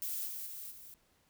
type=noise with level steps; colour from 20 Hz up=violet; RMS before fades=-38 / -42 / -45 / -52 dBFS; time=0.02-0.94 s; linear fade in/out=0 ms; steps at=0.26 / 0.45 / 0.7 s; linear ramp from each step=20 ms; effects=pink hiss -71 dBFS RMS until 1.29 s